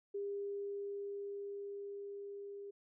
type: tone with level ramp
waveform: sine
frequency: 402.3 Hz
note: G4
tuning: 45 cents sharp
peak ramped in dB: -37 to -45 dBFS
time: 0.14-2.71 s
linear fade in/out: 10 ms
effects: none